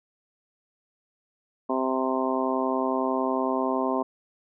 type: harmonic tone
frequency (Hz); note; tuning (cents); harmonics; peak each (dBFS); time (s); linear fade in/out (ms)
130.81; C3; 0; 2 / 3 / 4 / 5 / 6 / 7 / 8; -28 / -30 / -33 / -30 / -36 / -32 / -31; 1.69-4.03; 10
effects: none